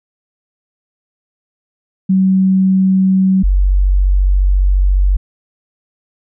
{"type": "tone pair in turn", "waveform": "sine", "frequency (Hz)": [189.5, 47.21], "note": ["F#3", "F#1"], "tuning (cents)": [42, 36], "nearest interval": "2 octaves", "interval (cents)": 2406, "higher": "first", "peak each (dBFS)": -8, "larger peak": "neither", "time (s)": [[2.09, 3.43], [3.43, 5.17]], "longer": "second", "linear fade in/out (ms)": 10, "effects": []}